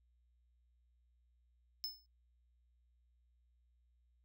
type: tone with exponential decay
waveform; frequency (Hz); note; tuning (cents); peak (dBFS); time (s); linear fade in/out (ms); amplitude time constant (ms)
square; 5230; E8; -15; -36; 1.84-2.06; 0; 47
effects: noise-tail reverb RT60 0.2 s tail -25 dB re dry + added 60 Hz sine -70 dBFS peak until 4.24 s